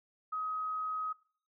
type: tone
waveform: sine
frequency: 1264 Hz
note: D#6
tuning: 27 cents sharp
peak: -33 dBFS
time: 0.32-1.13 s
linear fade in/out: 10 ms
effects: noise-tail reverb RT60 0.5 s tail -20 dB re dry